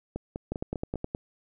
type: two click trains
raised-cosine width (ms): 2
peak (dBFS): -17 / -19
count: 7 / 5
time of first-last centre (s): 0.52-1.149 / 0.16-0.957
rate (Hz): 9.54 / 5.02
effects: none